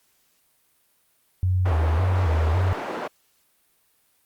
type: tone with vibrato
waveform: sine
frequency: 85.9 Hz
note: F2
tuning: 28 cents flat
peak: -18 dBFS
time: 1.43-2.73 s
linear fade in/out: 0 ms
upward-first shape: square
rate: 1.8 Hz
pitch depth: 120 cents each way
type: band-pass noise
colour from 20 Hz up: white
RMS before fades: -31 dBFS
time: 1.65-3.08 s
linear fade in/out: 10 ms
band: 300 to 910 Hz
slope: 12 dB/octave
effects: white hiss -65 dBFS RMS until 4.25 s + Opus 48 kbps